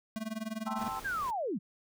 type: tone with tremolo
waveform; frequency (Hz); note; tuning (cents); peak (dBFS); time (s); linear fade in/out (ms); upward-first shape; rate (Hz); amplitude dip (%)
square; 220; A3; 0; -33; 0.16-0.88; 0; sine; 20; 90
type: chord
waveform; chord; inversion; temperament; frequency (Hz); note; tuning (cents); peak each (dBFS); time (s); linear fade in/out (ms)
sine; A minor seventh; third; equal; 784 / 880 / 1046.5 / 1318.5; G5 / A5 / C6 / E6; 0 / 0 / 0 / 0; -40; 0.66-1; 10
type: noise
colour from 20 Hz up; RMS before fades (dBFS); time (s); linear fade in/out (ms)
pink; -47; 0.78-1.31; 10
type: linear sweep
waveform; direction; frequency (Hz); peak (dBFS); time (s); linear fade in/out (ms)
sine; down; 1661.2 to 149.4; -31; 1.04-1.59; 20
effects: none